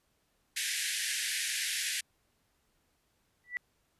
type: band-pass noise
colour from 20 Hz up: pink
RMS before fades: -34 dBFS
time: 0.56-2.01 s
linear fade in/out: 10 ms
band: 1600 to 12000 Hz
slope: 96 dB/octave
type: tone with exponential growth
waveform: sine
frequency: 1965 Hz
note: B6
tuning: 9 cents flat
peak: -28 dBFS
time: 3.44-3.57 s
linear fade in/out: 0 ms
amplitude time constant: 27 ms
effects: pink hiss -74 dBFS RMS until 3.99 s + resampled to 32000 Hz